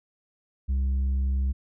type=tone with tanh clipping; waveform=sine; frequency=66.4 Hz; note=C2; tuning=26 cents sharp; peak=-23 dBFS; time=0.68-1.53 s; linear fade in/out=20 ms; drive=4 dB; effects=none